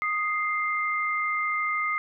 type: tone pair together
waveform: sine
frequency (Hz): 1242.7 / 2096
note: D#6 / C7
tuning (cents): -3 / +2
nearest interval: major sixth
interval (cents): 905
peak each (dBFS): -27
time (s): 0.02-1.98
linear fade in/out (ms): 0
effects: none